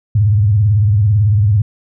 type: tone with vibrato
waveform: sine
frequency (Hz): 103.83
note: G#2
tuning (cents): 0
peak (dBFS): -8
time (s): 0.15-1.62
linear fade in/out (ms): 5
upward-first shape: triangle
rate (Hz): 18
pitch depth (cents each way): 180
effects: none